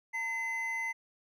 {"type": "tone pair together", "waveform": "triangle", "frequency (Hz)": [911.2, 2043], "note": ["A#5", "C7"], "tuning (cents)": [-40, -42], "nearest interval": "octave + major second", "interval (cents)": 1398, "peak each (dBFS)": [-39, -31], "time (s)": [0.13, 0.93], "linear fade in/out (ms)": 20, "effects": []}